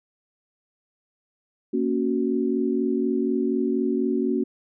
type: chord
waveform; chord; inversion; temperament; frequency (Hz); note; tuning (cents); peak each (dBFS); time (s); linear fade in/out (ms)
sine; F# major; first; equal; 233.1 / 277.2 / 370; A#3 / C#4 / F#4; 0 / 0 / 0; -25; 1.73-4.44; 10
effects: none